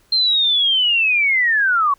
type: linear sweep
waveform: sine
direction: down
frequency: 4186 to 1088 Hz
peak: -13 dBFS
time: 0.12-1.94 s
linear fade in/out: 5 ms
effects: pink hiss -57 dBFS RMS until 1.98 s